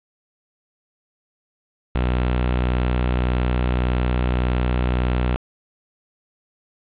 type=tone; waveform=sawtooth; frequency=61.74 Hz; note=B1; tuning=in tune; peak=-14 dBFS; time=1.95-5.36 s; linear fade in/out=0 ms; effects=resampled to 8000 Hz + 7-bit